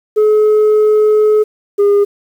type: tone pair in turn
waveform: sine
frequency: 426.8 / 406.4 Hz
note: G#4 / G#4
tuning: +47 / -38 cents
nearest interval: minor second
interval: 85 cents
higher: first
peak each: -4 dBFS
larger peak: neither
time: 0.16-1.44 / 1.78-2.05 s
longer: first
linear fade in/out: 20 ms
effects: tanh soft clip ceiling -6 dBFS + 7-bit